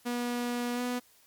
sawtooth tone with pitch glide, 242.1 to 246.5 Hz, B3 to B3, -34 to -3 cents, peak -26 dBFS, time 0.05-1 s, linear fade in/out 20 ms, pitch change +31 cents, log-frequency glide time 0.74-0.81 s, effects white hiss -62 dBFS RMS until 1.26 s + MP3 96 kbps

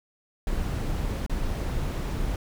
brown noise with dropouts, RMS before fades -28 dBFS, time 0.47-2.36 s, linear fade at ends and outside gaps 2 ms, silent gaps 1.264-1.296 s, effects none

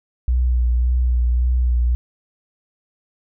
sine tone with vibrato, 61.1 Hz, B1, 18 cents flat, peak -14 dBFS, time 0.28-1.95 s, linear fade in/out 0 ms, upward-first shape sine, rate 1.8 Hz, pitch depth 30 cents each way, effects none

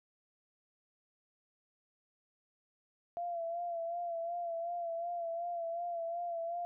sine tone with vibrato, 682 Hz, F5, 41 cents flat, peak -35 dBFS, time 3.17-6.65 s, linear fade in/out 0 ms, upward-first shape sine, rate 2.7 Hz, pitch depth 44 cents each way, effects none

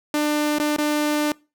sawtooth tone with dropouts, 298.5 Hz, D4, 28 cents sharp, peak -15 dBFS, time 0.14-1.32 s, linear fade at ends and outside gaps 2 ms, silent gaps 0.585-0.598 / 0.764-0.784 s, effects noise-tail reverb RT60 0.3 s tail -24 dB re dry

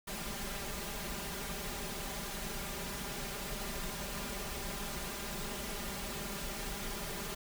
pink noise with comb filter, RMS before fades -40 dBFS, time 0.07-7.35 s, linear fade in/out 10 ms, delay 5 ms, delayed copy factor +0.95, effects none

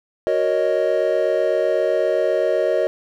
triangle chord, D# minor seventh, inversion first, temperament equal, 370 / 466.2 / 554.4 / 622.3 Hz, F#4 / A#4 / C#5 / D#5, 0 / 0 / 0 / 0 cents, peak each -22 / -21 / -20 / -18 dBFS, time 0.27-2.87 s, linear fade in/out 0 ms, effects none

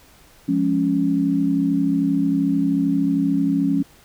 sine chord, Db major, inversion first, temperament equal, 174.61 / 207.7 / 277.2 Hz, F3 / Ab3 / Db4, 0 / 0 / 0 cents, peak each -23 / -24 / -18 dBFS, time 0.48-3.83 s, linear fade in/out 10 ms, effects pink hiss -51 dBFS RMS until 4.04 s

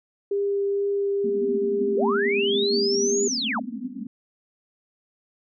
sine tone with vibrato, 400.3 Hz, G4, 36 cents sharp, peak -21 dBFS, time 0.31-3.28 s, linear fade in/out 5 ms, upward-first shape triangle, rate 2.2 Hz, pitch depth 8 cents each way
white band-pass noise, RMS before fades -31 dBFS, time 1.24-4.07 s, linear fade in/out 5 ms, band 210 to 260 Hz, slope 96 dB/octave
sine linear two-way sweep, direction up then down, 318.3 to 7040 to 509 Hz, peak -24 dBFS, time 1.95-3.6 s, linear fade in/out 10 ms, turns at 3.25 s
effects none

